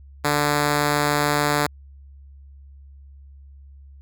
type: tone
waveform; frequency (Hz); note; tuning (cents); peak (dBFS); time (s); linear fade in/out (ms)
5% pulse; 146.83; D3; 0; -7; 0.24-1.67; 10
effects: added 69 Hz sine -42 dBFS peak until 4.01 s